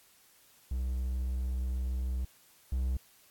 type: tone pair in turn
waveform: triangle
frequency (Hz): 63.4 / 64.17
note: B1 / C2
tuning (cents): +46 / -33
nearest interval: unison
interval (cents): 21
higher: second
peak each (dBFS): -28 / -26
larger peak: second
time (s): 0.71-2.25 / 2.72-2.97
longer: first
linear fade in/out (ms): 5
effects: white hiss -62 dBFS RMS until 3.3 s + AAC 64 kbps